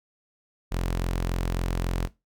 sawtooth tone, 43.65 Hz, F1, in tune, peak -21 dBFS, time 0.71-2.08 s, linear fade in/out 20 ms, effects noise-tail reverb RT60 0.2 s tail -17 dB re dry

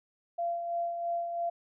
sine tone with tremolo, 686 Hz, F5, 31 cents flat, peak -28 dBFS, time 0.38-1.5 s, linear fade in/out 10 ms, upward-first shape sine, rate 3 Hz, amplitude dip 45%, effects none

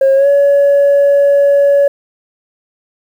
sine tone with pitch glide, 540 to 564.9 Hz, C#5 to C#5, -45 to +33 cents, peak -4 dBFS, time 0.01-1.88 s, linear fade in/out 5 ms, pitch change +78 cents, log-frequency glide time 0.15-0.28 s, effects tanh soft clip ceiling -4 dBFS + 7-bit

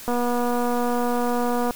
click train, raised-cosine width 1 ms, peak -12 dBFS, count 395, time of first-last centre 0.08-1.708 s, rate 242 Hz, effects white hiss -40 dBFS RMS until 1.75 s

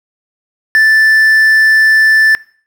triangle tone with quantisation, 1760 Hz, A6, in tune, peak -3 dBFS, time 0.75-2.35 s, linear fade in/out 0 ms, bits 5, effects noise-tail reverb RT60 0.5 s tail -22 dB re dry

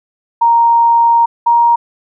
sine tone pair in turn, 932.3 / 939.9 Hz, A#5 / A#5, 0 / +14 cents, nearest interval unison, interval 14 cents, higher second, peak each -6 dBFS, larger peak neither, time 0.41-1.26 / 1.46-1.76 s, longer first, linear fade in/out 10 ms, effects none

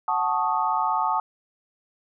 sine chord, D# half-diminished seventh, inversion first, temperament equal, 740 / 880 / 1108.7 / 1244.5 Hz, F#5 / A5 / C#6 / D#6, 0 / 0 / 0 / 0 cents, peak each -28 / -24 / -28 / -27 dBFS, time 0.08-1.2 s, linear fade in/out 2 ms, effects none

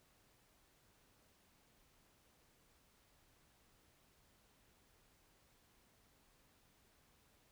silence, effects pink hiss -72 dBFS RMS until 7.51 s

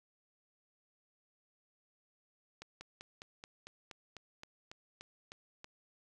slowing click train, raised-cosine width 0.2 ms, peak -30 dBFS, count 13, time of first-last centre 2.62-5.644 s, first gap 190 ms, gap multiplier 1.05, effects none

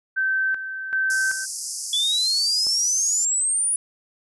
sine tone with tremolo, 1547 Hz, G6, 23 cents flat, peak -19 dBFS, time 0.16-1.46 s, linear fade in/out 20 ms, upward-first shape square, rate 1.3 Hz, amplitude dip 65%
pink band-pass noise, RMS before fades -31 dBFS, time 1.1-3.25 s, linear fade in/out 2 ms, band 4900 to 11000 Hz, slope 96 dB/octave
sine exponential sweep, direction up, 3407 to 9900 Hz, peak -19 dBFS, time 1.93-3.76 s, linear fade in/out 2 ms
click, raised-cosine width 1 ms, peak -26 dBFS, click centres 2.668 s
effects none

